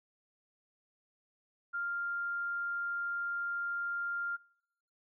sine tone, 1396.9 Hz, F6, in tune, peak -33 dBFS, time 1.73-4.37 s, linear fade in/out 20 ms, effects noise-tail reverb RT60 0.8 s tail -24 dB re dry

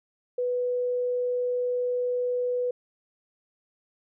sine tone, 493.9 Hz, B4, in tune, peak -24 dBFS, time 0.38-2.71 s, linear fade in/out 5 ms, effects none

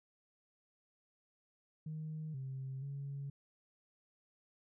sine tone with pitch steps, 155.9 / 133.1 / 139.8 Hz, D#3 / C3 / C#3, +4 / +30 / +15 cents, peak -39 dBFS, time 1.86-3.3 s, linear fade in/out 5 ms, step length 480 ms, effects tanh soft clip ceiling -36 dBFS

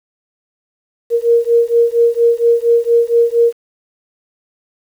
sine beating tone pair, 466.2 / 470.5 Hz, A#4 / A#4, 0 / +16 cents, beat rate 4.3 Hz, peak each -12 dBFS, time 1.1-3.53 s, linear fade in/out 50 ms, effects 7-bit

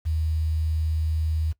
sine tone with quantisation, 79 Hz, D#2, 27 cents sharp, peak -22 dBFS, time 0.05-1.53 s, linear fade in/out 20 ms, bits 8, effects noise-tail reverb RT60 0.1 s tail -19 dB re dry

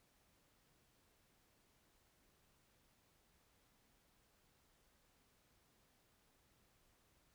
silence, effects pink hiss -75 dBFS RMS until 7.34 s

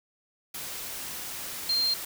sine tone in noise, 4186 Hz, C8, in tune, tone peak -23 dBFS, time 1.69-1.94 s, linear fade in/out 5 ms, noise white, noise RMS -37 dBFS, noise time 0.54-2.05 s, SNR +11 dB, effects none

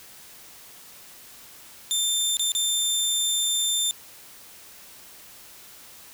20% pulse tone with dropouts, 3577 Hz, A7, 28 cents sharp, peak -16 dBFS, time 1.91-3.91 s, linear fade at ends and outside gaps 0 ms, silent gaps 2.369-2.395 / 2.519-2.55 s, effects white hiss -47 dBFS RMS until 6.13 s

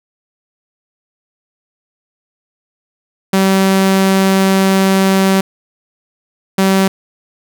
sawtooth tone pair in turn, 192.2 / 192.2 Hz, G3 / G3, -34 / -34 cents, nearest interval unison, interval 0 cents, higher neither, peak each -5 dBFS, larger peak neither, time 3.33-5.41 / 6.58-6.88 s, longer first, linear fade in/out 5 ms, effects none

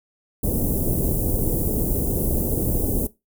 pink band-stop noise, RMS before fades -22 dBFS, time 0.43-3.07 s, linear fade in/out 5 ms, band 500 to 11000 Hz, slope 24 dB/octave, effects noise-tail reverb RT60 0.2 s tail -17 dB re dry

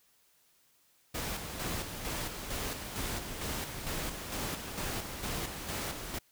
pink noise with tremolo, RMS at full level -36 dBFS, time 1.14-6.19 s, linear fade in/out 10 ms, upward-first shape square, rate 2.2 Hz, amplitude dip 45%, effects white hiss -68 dBFS RMS until 6.31 s

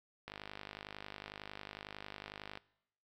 click train, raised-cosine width 0.3 ms, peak -28 dBFS, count 118, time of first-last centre 0.28-2.574 s, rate 51 Hz, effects noise-tail reverb RT60 0.8 s tail -22 dB re dry

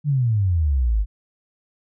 sine exponential sweep, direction down, 153 to 48 Hz, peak -16 dBFS, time 0.04-1.06 s, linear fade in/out 50 ms, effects none

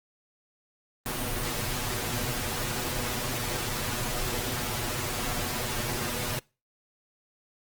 pink noise with comb filter, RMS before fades -31 dBFS, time 1.06-6.39 s, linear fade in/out 0 ms, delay 8.2 ms, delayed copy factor +0.9, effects noise-tail reverb RT60 0.3 s tail -24 dB re dry + Opus 32 kbps

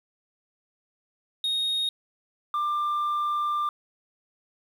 sine tone pair in turn, 3729 / 1189.6 Hz, A#7 / D6, 0 / +22 cents, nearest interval octave + minor sixth, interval 1978 cents, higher first, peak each -21 dBFS, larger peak neither, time 1.44-1.89 / 2.54-3.69 s, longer second, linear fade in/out 2 ms, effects tanh soft clip ceiling -23 dBFS + 9-bit

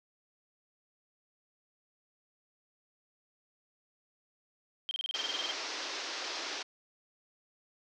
sine tone bursts, 3173 Hz, G7, 20 cents sharp, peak -32 dBFS, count 13, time 4.89-5.511 s, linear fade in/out 0 ms, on 21 ms, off 29 ms
white band-pass noise, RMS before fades -39 dBFS, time 5.14-6.63 s, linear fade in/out 10 ms, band 280 to 5900 Hz, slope 48 dB/octave
effects none

